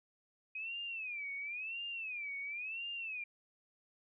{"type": "tone with vibrato", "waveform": "sine", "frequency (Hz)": 2500, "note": "D#7", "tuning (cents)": 8, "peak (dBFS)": -39, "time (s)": [0.55, 3.24], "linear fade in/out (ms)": 5, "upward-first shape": "sine", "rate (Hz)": 0.96, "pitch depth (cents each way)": 200, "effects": []}